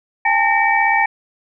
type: tone cluster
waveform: sine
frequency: 806 / 882 / 1835 / 2293 Hz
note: G5 / A5 / A#6 / D7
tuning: +48 / +4 / -28 / -42 cents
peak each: -18 dBFS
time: 0.25-1.06 s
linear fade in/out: 5 ms
effects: none